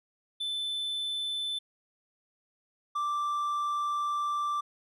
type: tone pair in turn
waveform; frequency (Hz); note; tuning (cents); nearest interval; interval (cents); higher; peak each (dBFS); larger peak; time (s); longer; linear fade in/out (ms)
triangle; 3520 / 1174.7; A7 / D6; 0 / 0; octave + perfect fifth; 1900; first; -29 / -26; second; 0.4-1.59 / 2.95-4.61; second; 10
effects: resampled to 32000 Hz